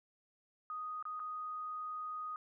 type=tone with dropouts; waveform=sine; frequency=1244.5 Hz; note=D#6; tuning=in tune; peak=-39 dBFS; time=0.7-2.36 s; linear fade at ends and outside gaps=1 ms; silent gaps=1.026-1.053 / 1.195-1.2 s; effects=none